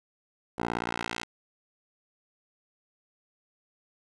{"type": "tone with band-pass filter sweep", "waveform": "10% pulse", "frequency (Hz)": 58.27, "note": "A#1", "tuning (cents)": 0, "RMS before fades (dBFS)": -33, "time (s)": [0.58, 1.24], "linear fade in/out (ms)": 10, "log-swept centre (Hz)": [680, 3100], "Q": 0.74, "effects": ["resampled to 24000 Hz", "9-bit"]}